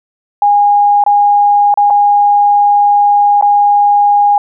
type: tone with dropouts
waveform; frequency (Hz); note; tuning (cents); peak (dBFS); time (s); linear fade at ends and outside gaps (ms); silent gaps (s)
sine; 819; G#5; -24; -5; 0.42-4.38; 2; 1.039-1.063 / 1.741-1.774 / 1.901-1.905 / 3.412-3.424
effects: none